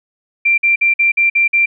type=tone bursts; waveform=sine; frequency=2363 Hz; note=D7; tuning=10 cents sharp; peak=-9 dBFS; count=7; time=0.45-1.66 s; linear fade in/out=10 ms; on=130 ms; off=50 ms; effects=none